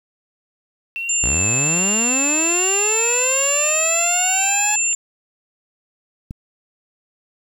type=tone with vibrato; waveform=sine; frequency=2692 Hz; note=E7; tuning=36 cents sharp; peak=-23 dBFS; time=0.96-4.93 s; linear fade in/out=0 ms; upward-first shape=sine; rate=1.3 Hz; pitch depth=53 cents each way
type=tone; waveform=sine; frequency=7220 Hz; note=A8; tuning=44 cents sharp; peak=-17 dBFS; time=1.09-4.95 s; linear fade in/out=5 ms
type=linear sweep; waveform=sawtooth; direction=up; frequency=53 to 850 Hz; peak=-18 dBFS; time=1.23-4.76 s; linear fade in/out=5 ms
type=click; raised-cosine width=5 ms; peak=-17 dBFS; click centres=6.309 s
effects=8-bit